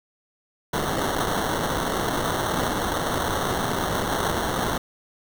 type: noise with sample-and-hold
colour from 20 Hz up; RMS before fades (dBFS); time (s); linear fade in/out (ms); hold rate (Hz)
violet; -25; 0.73-4.78; 5; 2450
effects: none